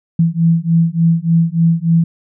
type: beating tone pair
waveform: sine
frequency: 164.5 / 167.9 Hz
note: E3 / E3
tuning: -3 / +32 cents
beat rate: 3.4 Hz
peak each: -13 dBFS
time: 0.19-2.04 s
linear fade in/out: 5 ms
effects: none